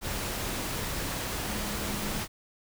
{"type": "tone in noise", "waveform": "sine", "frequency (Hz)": 207.7, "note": "G#3", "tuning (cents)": 0, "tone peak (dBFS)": -38, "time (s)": [1.45, 2.23], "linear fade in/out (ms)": 50, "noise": "pink", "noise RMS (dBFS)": -33, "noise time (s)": [0.01, 2.28], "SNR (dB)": -8, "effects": []}